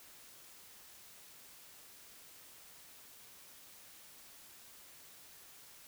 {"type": "silence", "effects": ["white hiss -57 dBFS RMS until 5.87 s"]}